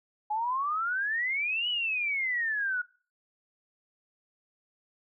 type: exponential two-way sweep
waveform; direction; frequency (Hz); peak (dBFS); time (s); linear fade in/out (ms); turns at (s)
sine; up then down; 830.6 to 2984 to 1437; -27; 0.3-2.82; 10; 1.69
effects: noise-tail reverb RT60 0.4 s tail -22 dB re dry